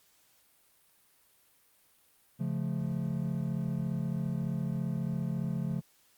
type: chord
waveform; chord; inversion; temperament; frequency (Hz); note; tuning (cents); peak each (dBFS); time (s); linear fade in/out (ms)
triangle; Db augmented; none; just; 138.59 / 173.24 / 216.5; Db3 / F3 / A3; 0 / -14 / -28; -32 / -32 / -35; 2.39-5.81; 20
effects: white hiss -66 dBFS RMS until 6.17 s + Opus 48 kbps